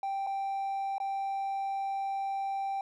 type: tone with dropouts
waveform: triangle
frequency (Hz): 784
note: G5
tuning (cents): 0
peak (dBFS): -28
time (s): 0.03-2.81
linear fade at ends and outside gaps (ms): 2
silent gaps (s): 0.266-0.27 / 0.982-1.001
effects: tanh soft clip ceiling -24 dBFS